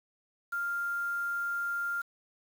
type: tone with quantisation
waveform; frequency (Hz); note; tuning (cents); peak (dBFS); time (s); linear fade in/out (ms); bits
sine; 1396.9; F6; 0; -30; 0.52-2.02; 10; 8
effects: none